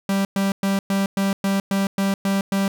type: tone bursts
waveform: 45% pulse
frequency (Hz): 196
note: G3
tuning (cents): 0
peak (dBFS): -18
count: 10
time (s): 0.09-2.68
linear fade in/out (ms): 2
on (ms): 160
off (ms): 110
effects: none